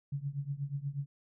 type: tone with tremolo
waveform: sine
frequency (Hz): 140.9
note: C#3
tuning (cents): +29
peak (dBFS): -30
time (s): 0.12-1.06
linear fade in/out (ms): 5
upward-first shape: triangle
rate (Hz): 8.3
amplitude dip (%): 95
effects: none